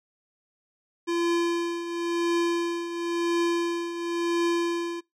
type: tone with tremolo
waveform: square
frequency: 341.5 Hz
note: F4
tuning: 39 cents flat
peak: -22 dBFS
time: 1.07-5.01 s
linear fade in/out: 20 ms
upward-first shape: triangle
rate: 0.96 Hz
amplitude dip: 70%
effects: noise-tail reverb RT60 0.2 s tail -25 dB re dry + low-pass 7000 Hz 12 dB/octave